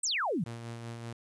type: exponential sweep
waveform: sine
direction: down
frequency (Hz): 8750 to 142.5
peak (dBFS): -28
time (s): 0.03-0.44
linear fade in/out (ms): 5
type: tone with tremolo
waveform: sawtooth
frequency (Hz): 116.54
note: A#2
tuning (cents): 0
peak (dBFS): -34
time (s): 0.46-1.13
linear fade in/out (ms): 5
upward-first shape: sine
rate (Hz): 5.2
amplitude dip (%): 35
effects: resampled to 24000 Hz + 11-bit